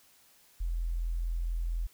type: tone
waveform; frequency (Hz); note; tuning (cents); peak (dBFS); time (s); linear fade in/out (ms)
sine; 42.13; E1; +38; -29; 0.6-1.87; 10
effects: white hiss -62 dBFS RMS until 1.93 s